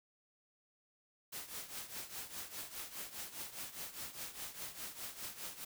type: noise with tremolo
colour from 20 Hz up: white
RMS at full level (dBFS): -43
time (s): 1.32-5.65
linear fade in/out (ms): 10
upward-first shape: triangle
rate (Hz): 4.9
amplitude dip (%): 80
effects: none